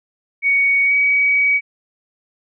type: tone with pitch glide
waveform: sine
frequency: 2236 to 2266 Hz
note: C#7 to C#7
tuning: +14 to +37 cents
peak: -12 dBFS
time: 0.42-1.61 s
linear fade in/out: 50 ms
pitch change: +23 cents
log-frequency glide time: 0.85-0.93 s
effects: none